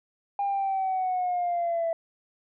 sine linear sweep, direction down, 806 to 659.3 Hz, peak -23 dBFS, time 0.39-1.93 s, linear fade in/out 2 ms, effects tanh soft clip ceiling -21 dBFS

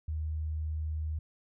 sine tone, 77.78 Hz, D#2, in tune, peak -31 dBFS, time 0.08-1.19 s, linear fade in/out 5 ms, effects none

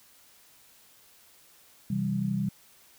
sine chord, C major, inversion none, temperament equal, 130.81 / 164.81 / 196 Hz, C3 / E3 / G3, 0 / 0 / 0 cents, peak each -32 / -33 / -28 dBFS, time 1.9-2.49 s, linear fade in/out 5 ms, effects white hiss -58 dBFS RMS until 2.98 s

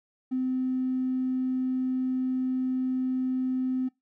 triangle tone, 257.4 Hz, C4, 28 cents flat, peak -21 dBFS, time 0.31-3.89 s, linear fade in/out 20 ms, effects noise-tail reverb RT60 0.2 s tail -24 dB re dry + tanh soft clip ceiling -23 dBFS

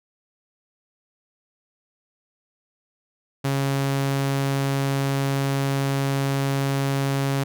sawtooth tone, 137.6 Hz, C#3, 12 cents flat, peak -17 dBFS, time 3.44-7.44 s, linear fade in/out 10 ms, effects none

